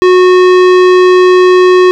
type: tone with tanh clipping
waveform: sine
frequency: 365.8 Hz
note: F#4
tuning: 20 cents flat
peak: -4 dBFS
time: 0.02-1.91 s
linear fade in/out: 0 ms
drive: 18 dB
effects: none